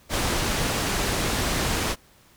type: low-pass noise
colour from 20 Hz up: pink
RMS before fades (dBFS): -25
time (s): 0.09-1.96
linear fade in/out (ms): 50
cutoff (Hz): 10000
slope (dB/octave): 12
effects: pink hiss -56 dBFS RMS until 2.36 s